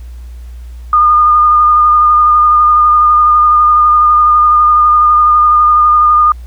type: tone with vibrato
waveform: sine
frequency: 1217 Hz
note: D#6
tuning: 39 cents flat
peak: -4 dBFS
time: 0.93-6.32 s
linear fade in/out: 2 ms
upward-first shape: sine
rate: 12 Hz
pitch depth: 18 cents each way
effects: added 60 Hz sine -25 dBFS peak until 6.46 s + pink hiss -48 dBFS RMS until 6.46 s